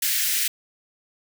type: high-pass noise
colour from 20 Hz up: white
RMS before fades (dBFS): -23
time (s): 0.02-0.48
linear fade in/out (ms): 5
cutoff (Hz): 1600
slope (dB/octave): 48
effects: none